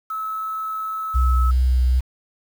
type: tone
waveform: sine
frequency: 1299 Hz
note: E6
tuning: 26 cents flat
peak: -24 dBFS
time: 0.1-1.51 s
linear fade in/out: 5 ms
type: tone with vibrato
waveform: sine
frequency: 63.3 Hz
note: B1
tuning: 43 cents sharp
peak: -14 dBFS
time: 1.14-2.01 s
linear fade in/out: 20 ms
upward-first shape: sine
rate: 2.5 Hz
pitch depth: 15 cents each way
effects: 7-bit